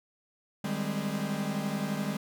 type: chord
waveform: 45% pulse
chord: Ab major seventh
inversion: second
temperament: equal with one note detuned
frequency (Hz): 153.07 / 196 / 207.7 / 261.6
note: Eb3 / G3 / Ab3 / C4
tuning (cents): -28 / 0 / 0 / 0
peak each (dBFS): -37 / -34 / -34 / -40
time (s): 0.64-2.17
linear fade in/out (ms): 5
effects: none